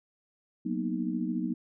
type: chord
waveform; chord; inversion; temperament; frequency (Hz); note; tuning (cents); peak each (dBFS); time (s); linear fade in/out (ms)
sine; B major seventh; second; equal; 185 / 233.1 / 246.9 / 311.1; F#3 / A#3 / B3 / D#4; 0 / 0 / 0 / 0; -34; 0.65-1.54; 10
effects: none